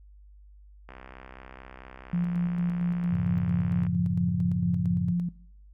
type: click train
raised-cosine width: 0.5 ms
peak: -29 dBFS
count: 193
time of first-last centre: 0.89-3.867 s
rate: 64.5 Hz
type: tone with tremolo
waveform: sine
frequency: 174.61 Hz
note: F3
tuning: in tune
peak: -23 dBFS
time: 2.13-5.29 s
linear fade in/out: 5 ms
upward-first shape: square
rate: 4.4 Hz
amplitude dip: 30%
type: chord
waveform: sine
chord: F# minor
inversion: none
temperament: equal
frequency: 92.5 / 110 / 138.59 Hz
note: F#2 / A2 / C#3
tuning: 0 / 0 / 0 cents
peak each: -32 dBFS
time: 3.09-5.15 s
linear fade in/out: 50 ms
effects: noise-tail reverb RT60 0.6 s tail -21 dB re dry + added 50 Hz sine -49 dBFS peak until 5.73 s